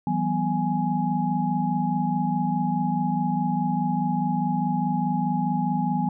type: tone cluster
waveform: sine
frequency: 165.7 / 190.5 / 245.9 / 835 Hz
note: E3 / G3 / B3 / G#5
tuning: +9 / -49 / -7 / +9 cents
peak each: -27 dBFS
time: 0.07-6.09 s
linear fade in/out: 2 ms
effects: none